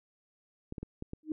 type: clicks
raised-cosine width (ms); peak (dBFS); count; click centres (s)
3; -26; 5; 0.724 / 0.782 / 0.83 / 1.024 / 1.134
type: tone with exponential growth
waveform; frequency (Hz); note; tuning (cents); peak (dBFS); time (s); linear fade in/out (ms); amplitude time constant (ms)
sine; 310; D#4; -6; -26; 1.23-1.32; 2; 19
effects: none